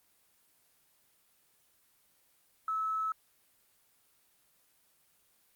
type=tone with tanh clipping; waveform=triangle; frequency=1300 Hz; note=E6; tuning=24 cents flat; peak=-30 dBFS; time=2.68-3.12 s; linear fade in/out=2 ms; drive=3 dB; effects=white hiss -69 dBFS RMS until 5.55 s + Opus 24 kbps